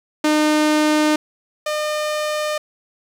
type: tone pair in turn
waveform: sawtooth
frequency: 304.4 / 606 Hz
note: D#4 / D#5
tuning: -38 / -46 cents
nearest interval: octave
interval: 1192 cents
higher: second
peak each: -10 / -16 dBFS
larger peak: first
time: 0.24-1.16 / 1.66-2.58 s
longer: neither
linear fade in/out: 5 ms
effects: low-pass 9000 Hz 12 dB/octave + 7-bit